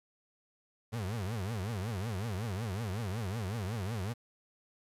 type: tone with vibrato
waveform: 35% pulse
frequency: 103.8 Hz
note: G#2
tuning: in tune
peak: -32 dBFS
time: 0.92-4.14 s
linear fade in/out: 20 ms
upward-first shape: triangle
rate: 5.4 Hz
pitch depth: 290 cents each way
effects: resampled to 32000 Hz + 10-bit